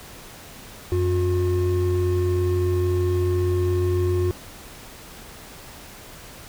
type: tone pair together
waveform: triangle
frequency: 90.7 / 359.5 Hz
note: F#2 / F#4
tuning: -34 / -50 cents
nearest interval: 2 octaves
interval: 2384 cents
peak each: -19 / -20 dBFS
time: 0.92-4.31 s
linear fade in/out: 0 ms
effects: pink hiss -42 dBFS RMS until 6.48 s